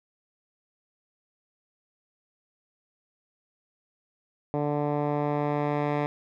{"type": "tone with low-pass filter sweep", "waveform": "10% pulse", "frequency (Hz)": 146.83, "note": "D3", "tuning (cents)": 0, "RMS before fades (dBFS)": -27, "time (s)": [4.54, 6.06], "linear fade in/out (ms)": 0, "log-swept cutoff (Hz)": [750, 1900], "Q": 0.92, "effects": []}